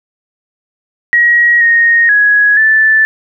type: tone with pitch steps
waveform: sine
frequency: 1900 / 1861 / 1671 / 1757 Hz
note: A#6 / A#6 / G#6 / A6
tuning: +33 / -3 / +10 / -3 cents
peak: -5 dBFS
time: 1.13-3.05 s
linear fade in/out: 0 ms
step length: 480 ms
effects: none